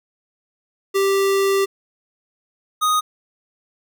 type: tone pair in turn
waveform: square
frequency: 392 / 1244.5 Hz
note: G4 / D#6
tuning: 0 / 0 cents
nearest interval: octave + minor sixth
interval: 2000 cents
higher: second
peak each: -16 dBFS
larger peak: neither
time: 0.94-1.66 / 2.81-3.01 s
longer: first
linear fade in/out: 20 ms
effects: none